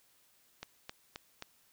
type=click train; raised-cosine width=0.2 ms; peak=-24 dBFS; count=4; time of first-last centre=0.63-1.424 s; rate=3.78 Hz; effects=white hiss -68 dBFS RMS until 1.72 s